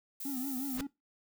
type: noise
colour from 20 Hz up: violet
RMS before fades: -41 dBFS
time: 0.2-0.78 s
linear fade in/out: 5 ms
type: tone with vibrato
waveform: triangle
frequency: 265.1 Hz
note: C4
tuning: 23 cents sharp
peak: -33 dBFS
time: 0.25-0.87 s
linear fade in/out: 5 ms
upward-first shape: triangle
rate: 5.5 Hz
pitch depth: 130 cents each way
type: noise with exponential growth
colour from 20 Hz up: pink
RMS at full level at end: -34 dBFS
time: 0.7-0.81 s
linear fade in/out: 2 ms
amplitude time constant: 23 ms
effects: noise-tail reverb RT60 0.2 s tail -19 dB re dry